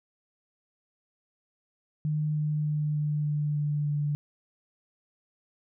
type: tone with pitch steps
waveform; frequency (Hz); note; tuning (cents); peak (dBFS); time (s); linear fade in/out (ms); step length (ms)
sine; 152 / 151.12 / 150.25 / 149.39 / 148.53 / 147.67 / 146.82; D#3 / D3 / D3 / D3 / D3 / D3 / D3; -40 / +50 / +40 / +30 / +20 / +10 / 0; -25; 2.05-4.15; 0; 300
effects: none